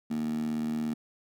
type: tone with high-pass filter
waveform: 15% pulse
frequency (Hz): 77.2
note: D#2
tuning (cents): -13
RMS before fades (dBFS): -31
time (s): 0.1-0.94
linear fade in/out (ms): 10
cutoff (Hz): 220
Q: 7
effects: none